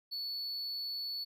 triangle tone, 4435 Hz, C#8, in tune, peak -35 dBFS, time 0.11-1.25 s, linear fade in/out 20 ms, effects none

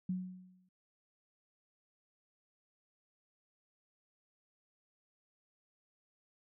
sine tone with exponential decay, 183.9 Hz, F#3, 10 cents flat, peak -31 dBFS, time 0.09-0.69 s, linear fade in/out 5 ms, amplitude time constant 130 ms, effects none

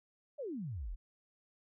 sine exponential sweep, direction down, 630 to 33.93 Hz, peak -38 dBFS, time 0.38-0.96 s, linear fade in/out 20 ms, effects none

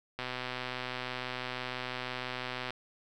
click train, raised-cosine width 0.3 ms, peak -20 dBFS, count 318, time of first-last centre 0.19-2.706 s, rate 126 Hz, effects none

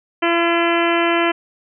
harmonic tone with a mistuned harmonic, 339.3 Hz, F4, 50 cents flat, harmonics 1 / 2 / 3 / 4 / 5 / 6 / 7 / 8 / 9, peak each -18 / -21 / -23 / -24 / -25 / -26 / -26 / -27 / -28 dBFS, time 0.22-1.32 s, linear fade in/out 10 ms, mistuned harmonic 8, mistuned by -19 cents, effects none

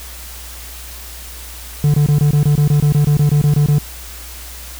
triangle tone bursts, 146.83 Hz, D3, in tune, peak -7 dBFS, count 16, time 1.84-3.785 s, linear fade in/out 2 ms, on 100 ms, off 23 ms, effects added 60 Hz sine -33 dBFS peak until 4.79 s + white hiss -34 dBFS RMS until 4.79 s

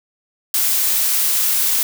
blue noise, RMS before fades -17 dBFS, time 0.54-1.83 s, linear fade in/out 2 ms, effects none

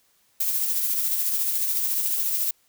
violet noise with tremolo, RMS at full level -23 dBFS, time 0.4-2.51 s, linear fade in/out 5 ms, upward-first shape sine, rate 14 Hz, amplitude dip 35%, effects white hiss -64 dBFS RMS until 2.68 s

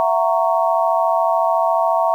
sine chord, F# dominant seventh, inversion third, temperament just, 666 / 740 / 925 / 1110 Hz, E5 / F#5 / A#5 / C#6, +18 / 0 / -14 / +2 cents, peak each -17 / -22 / -19 / -22 dBFS, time 0-2.14 s, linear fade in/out 0 ms, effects 8-bit

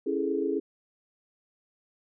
sine chord, A major seventh, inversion first, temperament just, 275 / 330 / 412.5 / 440 Hz, C#4 / E4 / G#4 / A4, -14 / +2 / -12 / 0 cents, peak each -32 / -31 / -29 / -34 dBFS, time 0.06-0.6 s, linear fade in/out 10 ms, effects none

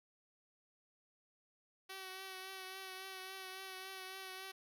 5% pulse tone with vibrato, 379 Hz, F#4, 42 cents sharp, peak -35 dBFS, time 1.89-4.52 s, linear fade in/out 10 ms, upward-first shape triangle, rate 3.6 Hz, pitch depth 28 cents each way, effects none

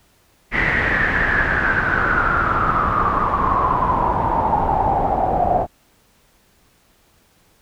pink noise with low-pass filter sweep, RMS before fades -18 dBFS, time 0.51-5.67 s, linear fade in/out 50 ms, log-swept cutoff 2000 to 700 Hz, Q 9.8, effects pink hiss -57 dBFS RMS until 7.61 s

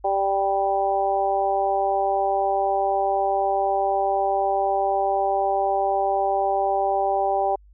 harmonic tone, 196 Hz, G3, in tune, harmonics 2 / 3 / 4 / 5, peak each -27 / -25 / -21 / -33 dBFS, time 0.04-7.56 s, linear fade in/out 10 ms, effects added 50 Hz sine -48 dBFS peak until 7.73 s

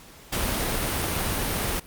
pink noise, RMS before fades -26 dBFS, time 0.32-1.8 s, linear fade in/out 10 ms, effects pink hiss -48 dBFS RMS until 1.86 s + Opus 48 kbps

